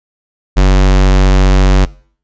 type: tone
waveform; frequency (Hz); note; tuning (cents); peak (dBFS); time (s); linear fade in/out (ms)
square; 47.35; F#1; +41; -5; 0.56-1.86; 20
effects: noise-tail reverb RT60 0.5 s tail -22 dB re dry + resampled to 16000 Hz